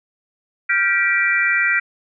sine chord, G dominant seventh, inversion third, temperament equal with one note detuned, 1396.9 / 1568 / 1942.7 / 2349 Hz, F6 / G6 / B6 / D7, 0 / 0 / -29 / 0 cents, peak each -22 / -22 / -18 / -20 dBFS, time 0.69-1.8 s, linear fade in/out 10 ms, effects none

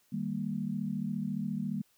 sine chord, Eb major, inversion none, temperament equal with one note detuned, 155.56 / 198.73 / 233.1 Hz, Eb3 / G3 / Bb3, 0 / +24 / 0 cents, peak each -38 / -34 / -36 dBFS, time 0.12-1.82 s, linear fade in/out 10 ms, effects white hiss -69 dBFS RMS until 1.97 s

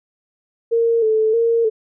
sine tone with vibrato, 449.5 Hz, A4, 37 cents sharp, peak -13 dBFS, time 0.71-1.7 s, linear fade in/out 20 ms, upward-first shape square, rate 1.6 Hz, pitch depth 47 cents each way, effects none

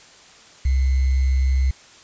sine tone with sample-and-hold, 65.8 Hz, C2, 10 cents sharp, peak -15 dBFS, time 0.65-1.71 s, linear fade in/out 5 ms, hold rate 2100 Hz, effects white hiss -47 dBFS RMS until 2.03 s + resampled to 16000 Hz

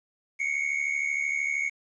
triangle tone pair together, 2171 / 2244 Hz, C#7 / C#7, -37 / +21 cents, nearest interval minor second, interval 58 cents, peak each -27 dBFS, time 0.39-1.7 s, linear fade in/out 20 ms, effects resampled to 22050 Hz + 10-bit

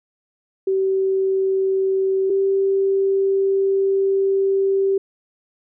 sine tone pair in turn, 383.8 / 389.6 Hz, G4 / G4, -37 / -11 cents, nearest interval unison, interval 26 cents, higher second, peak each -16 / -15 dBFS, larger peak second, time 0.67-2.3 / 2.3-4.98 s, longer second, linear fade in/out 5 ms, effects none

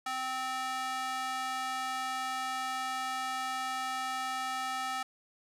square tone with high-pass filter, 259.3 Hz, C4, 15 cents flat, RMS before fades -35 dBFS, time 0.06-5.03 s, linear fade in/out 5 ms, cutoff 1000 Hz, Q 2.1, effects low-pass 11000 Hz 12 dB/octave + 11-bit

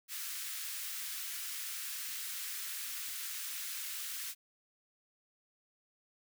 white high-pass noise, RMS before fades -41 dBFS, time 0.08-4.35 s, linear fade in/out 50 ms, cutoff 1400 Hz, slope 24 dB/octave, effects none

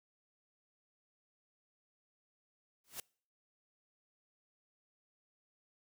white noise with exponential growth, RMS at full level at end -39 dBFS, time 2.84-3 s, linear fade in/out 2 ms, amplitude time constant 33 ms, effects noise-tail reverb RT60 0.5 s tail -26 dB re dry

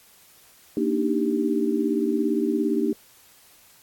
sine chord, Eb major seventh, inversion second, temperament equal, 233.1 / 293.7 / 311.1 / 392 Hz, Bb3 / D4 / Eb4 / G4, 0 / 0 / 0 / 0 cents, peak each -26 dBFS, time 0.77-2.93 s, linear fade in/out 2 ms, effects white hiss -54 dBFS RMS until 3.82 s + AAC 64 kbps

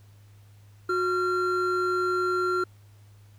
triangle tone pair together, 364.2 / 1375 Hz, F#4 / F6, -27 / -27 cents, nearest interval octave + major seventh, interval 2300 cents, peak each -24 dBFS, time 0.89-2.64 s, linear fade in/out 5 ms, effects added 102 Hz sine -50 dBFS peak until 3.38 s + pink hiss -63 dBFS RMS until 3.38 s

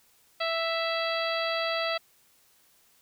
harmonic tone, 660 Hz, E5, 2 cents sharp, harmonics 1 / 2 / 3 / 4 / 5 / 6 / 7, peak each -30 / -33 / -35 / -36 / -37 / -38 / -38 dBFS, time 0.4-1.98 s, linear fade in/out 10 ms, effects white hiss -63 dBFS RMS until 3.01 s

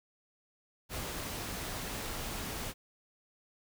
pink noise, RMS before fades -39 dBFS, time 0.89-2.74 s, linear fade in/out 50 ms, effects none

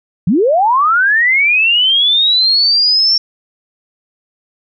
sine linear sweep, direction up, 146.83 to 5480 Hz, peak -8 dBFS, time 0.27-3.18 s, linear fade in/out 5 ms, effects none

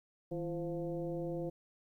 sine tone with frequency modulation, 340 Hz, F4, 46 cents flat, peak -35 dBFS, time 0.31-1.5 s, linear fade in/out 10 ms, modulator 180 Hz, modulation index 1.3, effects 12-bit

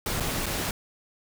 pink noise with dropouts, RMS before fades -29 dBFS, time 0.06-0.71 s, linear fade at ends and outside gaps 2 ms, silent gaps 0.201-0.205 / 0.459-0.464 s, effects none

